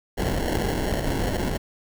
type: noise with sample-and-hold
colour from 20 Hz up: pink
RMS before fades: -25 dBFS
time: 0.17-1.58 s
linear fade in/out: 20 ms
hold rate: 1225 Hz
effects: none